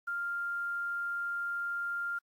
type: tone with quantisation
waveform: sine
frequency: 1396.9 Hz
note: F6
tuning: in tune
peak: -32 dBFS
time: 0.07-2.19 s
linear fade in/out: 10 ms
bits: 10
effects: AAC 64 kbps